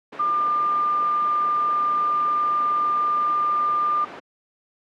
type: tone in noise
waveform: sine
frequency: 1200 Hz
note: D6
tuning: 37 cents sharp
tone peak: -18 dBFS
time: 0.19-4.05 s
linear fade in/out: 10 ms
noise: pink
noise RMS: -34 dBFS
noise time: 0.12-4.2 s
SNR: +13 dB
effects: high-pass 300 Hz 12 dB/octave + low-pass 2000 Hz 12 dB/octave

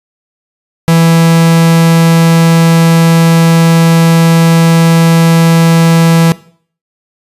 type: tone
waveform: 45% pulse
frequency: 165.3 Hz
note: E3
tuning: 5 cents sharp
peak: -4 dBFS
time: 0.88-6.32 s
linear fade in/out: 0 ms
effects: noise-tail reverb RT60 0.5 s tail -19 dB re dry + resampled to 32000 Hz

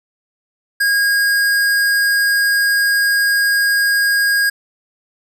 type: tone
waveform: square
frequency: 1632 Hz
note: G#6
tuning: 31 cents flat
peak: -13 dBFS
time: 0.8-4.5 s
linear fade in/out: 10 ms
effects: none

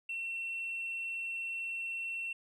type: tone with hard clipping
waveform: triangle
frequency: 2709 Hz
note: E7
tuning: 47 cents sharp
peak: -35 dBFS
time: 0.09-2.33 s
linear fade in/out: 5 ms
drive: 2 dB
effects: resampled to 32000 Hz

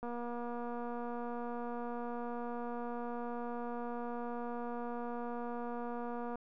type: click train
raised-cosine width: 1 ms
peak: -29 dBFS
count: 1513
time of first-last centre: 0.03-6.356 s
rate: 239 Hz
effects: none

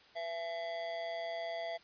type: tone with amplitude modulation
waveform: square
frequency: 671 Hz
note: E5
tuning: 31 cents sharp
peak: -35 dBFS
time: 0.15-1.78 s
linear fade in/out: 20 ms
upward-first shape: sine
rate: 177 Hz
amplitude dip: 60%
effects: white hiss -61 dBFS RMS until 1.83 s + resampled to 11025 Hz

